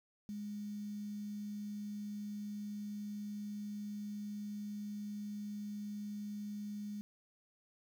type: tone with quantisation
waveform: sine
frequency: 206.9 Hz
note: G#3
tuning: 6 cents flat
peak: -40 dBFS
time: 0.29-7.01 s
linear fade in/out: 0 ms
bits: 10
effects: none